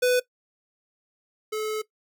square tone pair in turn, 497.8 / 431.5 Hz, B4 / A4, +14 / -34 cents, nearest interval major second, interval 248 cents, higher first, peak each -19 / -27 dBFS, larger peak first, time 0.02-0.2 / 1.52-1.82 s, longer second, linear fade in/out 10 ms, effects noise-tail reverb RT60 0.1 s tail -18 dB re dry

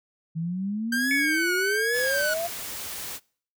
sine exponential sweep, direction up, 158.5 to 698.5 Hz, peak -26 dBFS, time 0.35-2.48 s, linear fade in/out 20 ms
45% pulse tone with vibrato, 1568 Hz, G6, in tune, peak -24 dBFS, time 0.92-2.34 s, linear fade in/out 5 ms, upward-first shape triangle, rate 1.2 Hz, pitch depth 160 cents each way
sine tone with exponential decay, 2230 Hz, C#7, 10 cents sharp, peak -22 dBFS, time 1.11-2.95 s, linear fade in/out 1 ms, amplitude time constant 400 ms
white noise, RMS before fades -35 dBFS, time 1.92-3.2 s, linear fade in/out 50 ms
effects noise-tail reverb RT60 0.5 s tail -25 dB re dry

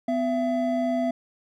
triangle tone pair together, 251.5 / 671.4 Hz, B3 / E5, +32 / +32 cents, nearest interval octave + perfect fourth, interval 1700 cents, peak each -23 dBFS, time 0.08-1.11 s, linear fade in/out 5 ms, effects none

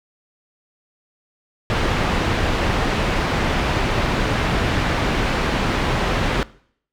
pink low-pass noise, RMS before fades -20 dBFS, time 1.7-6.43 s, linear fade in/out 0 ms, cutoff 3000 Hz, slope 12 dB/octave, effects noise-tail reverb RT60 0.6 s tail -21 dB re dry

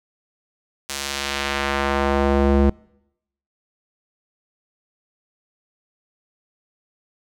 square tone with band-pass filter sweep, 69.6 Hz, C#2, 8 cents sharp, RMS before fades -20 dBFS, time 0.89-2.7 s, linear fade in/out 5 ms, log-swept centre 7400 to 270 Hz, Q 0.72, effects noise-tail reverb RT60 0.8 s tail -25 dB re dry

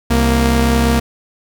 sawtooth tone pair together, 65.6 / 233.1 Hz, C2 / A#3, +5 / 0 cents, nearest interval octave + minor seventh, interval 2195 cents, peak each -10 dBFS, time 0.1-1 s, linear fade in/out 10 ms, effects none

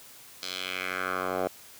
10% pulse tone with band-pass filter sweep, 92.5 Hz, F#2, in tune, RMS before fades -32 dBFS, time 0.42-1.48 s, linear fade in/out 10 ms, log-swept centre 4600 to 680 Hz, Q 2.2, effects white hiss -50 dBFS RMS until 1.79 s + high-pass 60 Hz 12 dB/octave

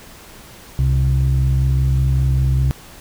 sine tone pair together, 66.23 / 131.4 Hz, C2 / C3, +22 / +8 cents, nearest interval octave, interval 1186 cents, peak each -14 dBFS, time 0.79-2.71 s, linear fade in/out 0 ms, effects tanh soft clip ceiling -9 dBFS + pink hiss -41 dBFS RMS until 3 s

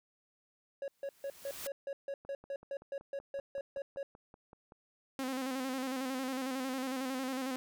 triangle tone bursts, 554.4 Hz, C#5, in tune, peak -34 dBFS, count 16, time 0.82-4.03 s, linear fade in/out 2 ms, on 60 ms, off 150 ms
white noise with exponential growth, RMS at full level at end -41 dBFS, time 0.88-1.67 s, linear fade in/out 2 ms, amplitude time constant 170 ms
click train, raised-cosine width 1 ms, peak -40 dBFS, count 14, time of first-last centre 2.25-4.721 s, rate 5.26 Hz
sawtooth tone with vibrato, 261.6 Hz, C4, in tune, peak -31 dBFS, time 5.19-7.56 s, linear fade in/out 0 ms, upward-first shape square, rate 11 Hz, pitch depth 47 cents each way
effects none

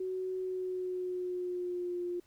sine tone with pitch glide, 372.6 to 352.7 Hz, F#4 to F4, +12 to +17 cents, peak -33 dBFS, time 0-2.2 s, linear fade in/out 5 ms, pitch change -95 cents, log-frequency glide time 0.38-2.04 s, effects pink hiss -68 dBFS RMS until 2.26 s

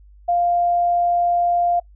sine tone, 698.5 Hz, F5, in tune, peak -15 dBFS, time 0.28-1.8 s, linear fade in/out 10 ms, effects noise-tail reverb RT60 0.1 s tail -23 dB re dry + added 50 Hz sine -44 dBFS peak until 1.95 s

